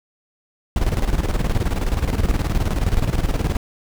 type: noise with tremolo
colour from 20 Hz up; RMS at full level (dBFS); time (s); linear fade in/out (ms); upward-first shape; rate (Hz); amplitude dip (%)
brown; -17; 0.76-3.57; 2; square; 19; 65
effects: none